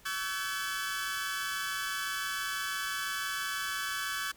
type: tone cluster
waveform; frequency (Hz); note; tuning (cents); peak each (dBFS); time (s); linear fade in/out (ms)
sawtooth; 1130 / 1323 / 1529 / 1708; C#6 / E6 / G6 / G#6; +33 / +6 / -44 / +48; -36 / -38 / -33 / -34; 0.05-4.32; 10
effects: pink hiss -59 dBFS RMS until 4.36 s